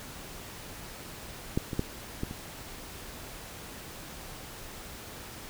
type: clicks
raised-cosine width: 3 ms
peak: -13 / -20 / -14 / -18 / -26 dBFS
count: 5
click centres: 1.575 / 1.732 / 1.794 / 2.234 / 2.311 s
effects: pink hiss -44 dBFS RMS until 5.49 s